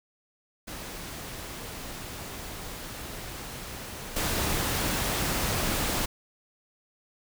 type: noise with level steps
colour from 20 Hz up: pink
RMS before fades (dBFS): -39 / -28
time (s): 0.67-6.06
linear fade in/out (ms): 10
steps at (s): 4.16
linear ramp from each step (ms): 5
effects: none